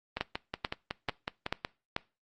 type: two click trains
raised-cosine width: 0.3 ms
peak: -13 / -16 dBFS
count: 5 / 9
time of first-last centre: 0.21-1.964 / 0.17-1.649 s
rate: 2.28 / 5.41 Hz
effects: noise-tail reverb RT60 0.3 s tail -22 dB re dry + Opus 24 kbps